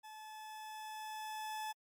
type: tone with level ramp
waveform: 40% pulse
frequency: 864 Hz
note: A5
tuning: 32 cents flat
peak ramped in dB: -49 to -38 dBFS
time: 0.03-1.73 s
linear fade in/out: 20 ms
effects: MP3 64 kbps